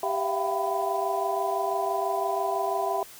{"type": "tone cluster", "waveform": "sine", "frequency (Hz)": [393.8, 664, 690, 773, 998], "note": ["G4", "E5", "F5", "G5", "B5"], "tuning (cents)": [8, 12, -21, -24, 18], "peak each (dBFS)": -31, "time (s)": [0.03, 3.03], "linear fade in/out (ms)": 2, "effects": ["white hiss -47 dBFS RMS until 3.19 s"]}